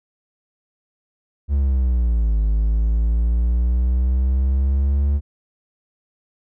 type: exponential two-way sweep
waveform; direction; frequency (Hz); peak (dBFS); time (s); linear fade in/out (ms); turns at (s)
triangle; down then up; 72 to 52.1 to 72; -13; 1.48-5.21; 50; 2.41
effects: none